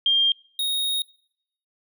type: tone pair in turn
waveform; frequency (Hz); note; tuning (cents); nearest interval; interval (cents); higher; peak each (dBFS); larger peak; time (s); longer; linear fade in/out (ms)
sine / square; 3200 / 3743; G7 / A#7; +35 / +6; minor third; 271; second; -16 / -23; first; 0.06-0.32 / 0.59-1.02; second; 2
effects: noise-tail reverb RT60 0.7 s tail -24 dB re dry